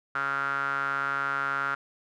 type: tone with band-pass filter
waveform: sawtooth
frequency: 138.59 Hz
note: C#3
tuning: in tune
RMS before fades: -29 dBFS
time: 0.15-1.75 s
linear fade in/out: 5 ms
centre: 1400 Hz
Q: 8.9
effects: none